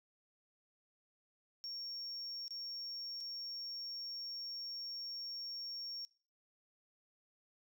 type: tone with dropouts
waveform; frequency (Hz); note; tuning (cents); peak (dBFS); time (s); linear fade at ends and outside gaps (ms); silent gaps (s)
sine; 5520; F8; -21; -40; 1.64-6.05; 0; 2.48-2.507 / 3.204-3.208
effects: noise-tail reverb RT60 0.4 s tail -22 dB re dry + tanh soft clip ceiling -39 dBFS